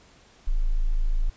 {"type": "tone", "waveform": "sine", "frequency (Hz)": 27.15, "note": "A0", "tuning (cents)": -22, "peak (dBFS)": -19, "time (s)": [0.47, 1.3], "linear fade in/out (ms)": 10, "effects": ["pink hiss -55 dBFS RMS until 1.36 s", "resampled to 16000 Hz"]}